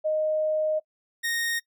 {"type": "tone pair in turn", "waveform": ["sine", "sawtooth"], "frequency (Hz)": [620, 1857.9], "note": ["D#5", "A#6"], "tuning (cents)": [-6, -6], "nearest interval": "octave + perfect fifth", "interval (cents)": 1900, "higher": "second", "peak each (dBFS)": -22, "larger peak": "neither", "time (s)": [[0.04, 0.8], [1.23, 1.6]], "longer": "first", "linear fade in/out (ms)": 20, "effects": ["noise-tail reverb RT60 0.1 s tail -21 dB re dry"]}